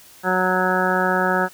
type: harmonic tone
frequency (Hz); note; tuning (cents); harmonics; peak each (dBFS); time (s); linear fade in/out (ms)
184.6; F#3; -4; 1 / 2 / 3 / 4 / 5 / 7 / 8 / 9; -25 / -25 / -25 / -25 / -25 / -25 / -25 / -25; 0.23-1.49; 50
effects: white hiss -47 dBFS RMS until 1.53 s